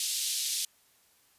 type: band-pass noise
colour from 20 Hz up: pink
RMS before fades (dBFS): -32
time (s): 0-0.65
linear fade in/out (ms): 2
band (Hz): 3500 to 12000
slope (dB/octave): 24
effects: white hiss -65 dBFS RMS until 1.38 s + resampled to 32000 Hz